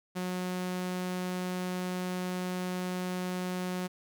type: tone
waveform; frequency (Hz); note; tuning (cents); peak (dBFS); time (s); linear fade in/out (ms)
sawtooth; 182; F#3; -28; -28; 0.15-3.88; 20
effects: none